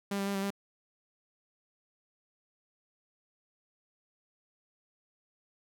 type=tone with pitch steps; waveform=sawtooth; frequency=199.7 / 197.2 / 199.5 / 194.8 / 199 Hz; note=G3 / G3 / G3 / G3 / G3; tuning=+32 / +11 / +31 / -11 / +26 cents; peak=-27 dBFS; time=0.11-0.505 s; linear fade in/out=5 ms; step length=79 ms; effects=none